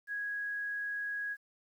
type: tone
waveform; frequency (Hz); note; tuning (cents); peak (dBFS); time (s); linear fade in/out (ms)
sine; 1658; G#6; -3; -34; 0.07-1.37; 50
effects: 11-bit